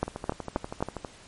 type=two click trains; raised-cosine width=1 ms; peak=-11 / -19 dBFS; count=4 / 13; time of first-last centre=0.03-0.826 / 0.08-1.048 s; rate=3.77 / 12.4 Hz; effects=pink hiss -51 dBFS RMS until 1.27 s + MP3 48 kbps